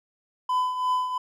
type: tone with tremolo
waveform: triangle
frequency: 1007 Hz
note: B5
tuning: 33 cents sharp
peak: -18 dBFS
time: 0.49-1.18 s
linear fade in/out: 5 ms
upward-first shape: triangle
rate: 2.9 Hz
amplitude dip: 65%
effects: none